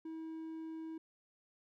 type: tone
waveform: triangle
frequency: 321.6 Hz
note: E4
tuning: 43 cents flat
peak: -40 dBFS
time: 0.05-0.98 s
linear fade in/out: 5 ms
effects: none